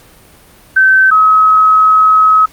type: tone pair in turn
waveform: sine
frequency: 1541 / 1278.1 Hz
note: G6 / D#6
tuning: -30 / +46 cents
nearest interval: minor third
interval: 324 cents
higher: first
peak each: -4 dBFS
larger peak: neither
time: 0.76-1.11 / 1.11-2.46 s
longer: second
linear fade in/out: 10 ms
effects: pink hiss -42 dBFS RMS until 2.52 s + Opus 48 kbps